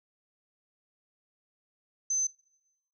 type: tone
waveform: sine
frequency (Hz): 6150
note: G8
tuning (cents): -34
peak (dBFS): -26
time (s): 2.1-2.27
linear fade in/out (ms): 5
effects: noise-tail reverb RT60 1.0 s tail -25 dB re dry